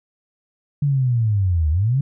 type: linear two-way sweep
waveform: sine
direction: down then up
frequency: 146.83 to 73.8 to 143.9 Hz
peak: -15 dBFS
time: 0.82-2.01 s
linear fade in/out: 5 ms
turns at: 1.7 s
effects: none